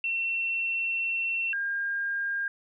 sine tone pair in turn, 2708 / 1610.2 Hz, E7 / G6, +46 / +46 cents, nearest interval major sixth, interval 900 cents, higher first, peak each -26 / -27 dBFS, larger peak first, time 0.04-1.53 / 1.53-2.48 s, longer first, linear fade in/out 2 ms, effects none

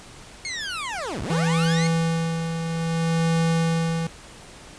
20% pulse linear two-way sweep, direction down then up, 2200 to 44.04 to 2200 Hz, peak -23 dBFS, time 0.45-1.87 s, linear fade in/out 0 ms, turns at 1.22 s
square tone with tremolo, 164.81 Hz, E3, in tune, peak -19 dBFS, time 1.3-4.07 s, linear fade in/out 2 ms, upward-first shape sine, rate 0.59 Hz, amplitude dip 55%
effects pink hiss -44 dBFS RMS until 4.78 s + resampled to 22050 Hz

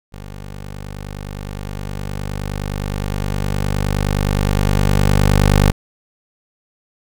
15% pulse tone with level ramp, 49.66 Hz, G1, 23 cents sharp, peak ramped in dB -25 to -3 dBFS, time 0.12-5.72 s, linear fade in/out 20 ms, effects none

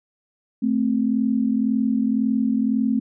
sine tone pair together, 219.7 / 261.6 Hz, A3 / C4, -2 / 0 cents, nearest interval minor third, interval 302 cents, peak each -20 / -21 dBFS, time 0.62-3 s, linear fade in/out 10 ms, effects none

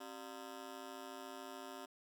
15% pulse ring-modulated tone, 326.2 Hz, E4, 18 cents flat, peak -38 dBFS, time 0-1.86 s, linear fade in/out 10 ms, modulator 56.9 Hz, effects none

